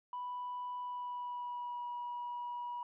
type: tone with pitch glide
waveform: sine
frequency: 987.8 to 968 Hz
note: B5 to B5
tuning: 0 to -35 cents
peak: -37 dBFS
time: 0.13-2.83 s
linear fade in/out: 2 ms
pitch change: -35 cents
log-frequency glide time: 0.8-1.84 s
effects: tanh soft clip ceiling -35 dBFS